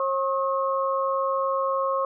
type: tone cluster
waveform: sine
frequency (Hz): 539 / 1082 / 1274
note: C#5 / C#6 / D#6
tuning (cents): -49 / -42 / +41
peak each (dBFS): -25 / -25 / -33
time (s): 0-2.05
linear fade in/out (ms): 2
effects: none